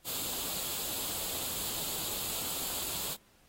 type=noise with comb filter; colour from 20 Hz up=white; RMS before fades=-36 dBFS; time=0.04-3.17 s; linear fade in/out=50 ms; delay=0.26 ms; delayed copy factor=+0.55; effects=pink hiss -65 dBFS RMS until 3.48 s + AAC 48 kbps